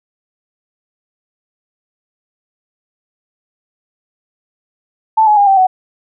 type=tone with pitch steps; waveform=sine; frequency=880 / 844.6 / 810.7 / 778.1 / 746.9 Hz; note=A5 / G#5 / G#5 / G5 / F#5; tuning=0 / +29 / -42 / -13 / +16 cents; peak=-6 dBFS; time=5.17-5.67 s; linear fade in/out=10 ms; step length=100 ms; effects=none